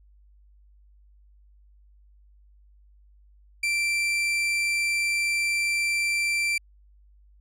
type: tone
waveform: 40% pulse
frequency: 2349 Hz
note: D7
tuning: in tune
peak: -22 dBFS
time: 3.63-6.58 s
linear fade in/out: 5 ms
effects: added 50 Hz sine -53 dBFS peak until 7.4 s + low-pass 11000 Hz 12 dB/octave